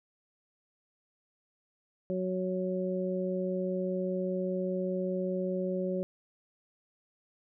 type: harmonic tone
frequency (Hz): 185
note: F#3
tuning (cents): 0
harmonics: 1 / 2 / 3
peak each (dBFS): -33 / -34 / -34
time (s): 2.1-6.03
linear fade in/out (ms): 0
effects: none